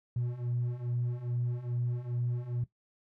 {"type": "beating tone pair", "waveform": "triangle", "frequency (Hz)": [120, 122.4], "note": ["B2", "B2"], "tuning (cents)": [-49, -15], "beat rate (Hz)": 2.4, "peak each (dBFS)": [-32, -29], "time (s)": [0.16, 2.64], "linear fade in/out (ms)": 5, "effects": ["noise-tail reverb RT60 0.1 s tail -17 dB re dry", "tanh soft clip ceiling -26 dBFS"]}